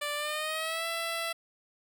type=tone with pitch glide; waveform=10% pulse; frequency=587.3 to 666.9 Hz; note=D5 to E5; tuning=0 to +20 cents; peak=-23 dBFS; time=0.01-1.33 s; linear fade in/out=10 ms; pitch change=+220 cents; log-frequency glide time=0.15-0.87 s; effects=none